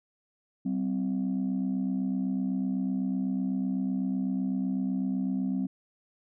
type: tone pair together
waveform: sine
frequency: 191.84 / 259.8 Hz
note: G3 / C4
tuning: -37 / -12 cents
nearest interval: perfect fourth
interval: 525 cents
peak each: -28 dBFS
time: 0.65-5.67 s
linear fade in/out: 10 ms
effects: tanh soft clip ceiling -22 dBFS